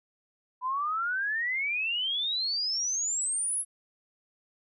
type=exponential sweep; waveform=sine; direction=up; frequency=987.8 to 10990 Hz; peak=-27 dBFS; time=0.61-3.65 s; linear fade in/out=50 ms; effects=none